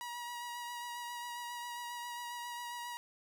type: tone with vibrato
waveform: sawtooth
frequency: 960 Hz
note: B5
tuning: 49 cents flat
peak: -37 dBFS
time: 0.01-2.97 s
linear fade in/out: 0 ms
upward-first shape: sine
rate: 7.4 Hz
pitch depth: 17 cents each way
effects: none